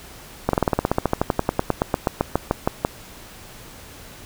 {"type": "slowing click train", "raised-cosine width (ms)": 1, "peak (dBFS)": -3, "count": 26, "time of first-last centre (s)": [0.49, 2.849], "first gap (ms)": 43, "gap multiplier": 1.06, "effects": ["pink hiss -42 dBFS RMS until 4.25 s"]}